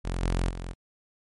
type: tone with level steps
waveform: sawtooth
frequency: 43.94 Hz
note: F1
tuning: 11 cents sharp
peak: -24 / -20 / -30 dBFS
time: 0.04-0.74 s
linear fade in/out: 20 ms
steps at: 0.22 / 0.5 s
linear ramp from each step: 5 ms
effects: MP3 48 kbps